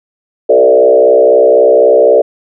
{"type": "tone with frequency modulation", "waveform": "sine", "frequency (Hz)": 516, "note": "C5", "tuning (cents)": -24, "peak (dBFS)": -3, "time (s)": [0.49, 2.22], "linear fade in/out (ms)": 10, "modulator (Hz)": 63.9, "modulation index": 1.8, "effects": []}